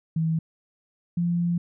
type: tone pair in turn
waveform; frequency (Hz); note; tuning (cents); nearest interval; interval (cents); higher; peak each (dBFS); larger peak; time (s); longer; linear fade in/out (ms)
sine; 161.5 / 172.69; E3 / F3; -35 / -19; minor second; 116; second; -21; neither; 0.16-0.39 / 1.17-1.58; second; 5
effects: none